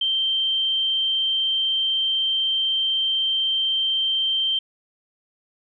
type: tone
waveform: sine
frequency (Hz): 3136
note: G7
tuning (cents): 0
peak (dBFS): -19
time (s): 0.01-4.59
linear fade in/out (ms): 5
effects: none